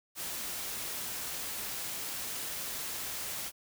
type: noise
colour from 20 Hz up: white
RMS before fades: -38 dBFS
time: 0.15-3.52 s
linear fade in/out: 50 ms
effects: none